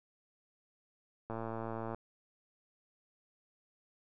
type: click train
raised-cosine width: 1 ms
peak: -26 dBFS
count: 74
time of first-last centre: 1.3-1.946 s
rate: 113 Hz
effects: none